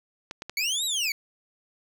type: clicks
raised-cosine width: 0.2 ms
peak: -18 dBFS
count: 3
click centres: 0.311 / 0.421 / 0.496 s
type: linear two-way sweep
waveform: 25% pulse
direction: up then down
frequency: 2182 to 3951 to 2182 Hz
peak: -21 dBFS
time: 0.57-1.12 s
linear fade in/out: 2 ms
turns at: 0.85 s
effects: none